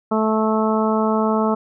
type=harmonic tone; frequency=218.3 Hz; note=A3; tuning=13 cents flat; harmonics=1 / 2 / 3 / 4 / 5 / 6; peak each=-19 / -22 / -24 / -25 / -26 / -27 dBFS; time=0.11-1.55 s; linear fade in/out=10 ms; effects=none